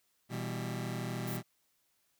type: chord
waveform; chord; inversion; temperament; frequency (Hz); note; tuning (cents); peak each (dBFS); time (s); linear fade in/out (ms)
sawtooth; E minor; second; just; 123.61 / 164.81 / 197.78; B2 / E3 / G3; +2 / 0 / +16; -34 / -37 / -37; 0.29-1.43; 50
type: noise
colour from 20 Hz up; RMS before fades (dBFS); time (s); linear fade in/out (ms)
violet; -44; 1.27-1.37; 5
effects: white hiss -75 dBFS RMS until 2.19 s